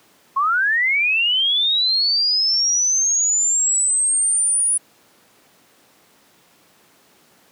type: linear sweep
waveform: sine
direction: up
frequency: 1055 to 9840 Hz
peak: -15 dBFS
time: 0.36-4.78 s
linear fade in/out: 10 ms
effects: pink hiss -54 dBFS RMS until 7.51 s + high-pass 200 Hz 12 dB/octave